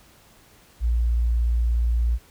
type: tone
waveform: sine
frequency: 58.4 Hz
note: A#1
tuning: 4 cents sharp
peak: -18 dBFS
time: 0.8-2.19 s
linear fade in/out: 50 ms
effects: pink hiss -54 dBFS RMS until 2.3 s